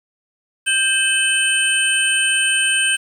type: tone cluster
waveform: sine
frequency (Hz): 1580 / 2597 / 3055 / 8690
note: G6 / E7 / G7 / C#9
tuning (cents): +13 / -26 / -45 / -35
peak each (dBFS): -20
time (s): 0.66-2.97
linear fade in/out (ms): 20
effects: 7-bit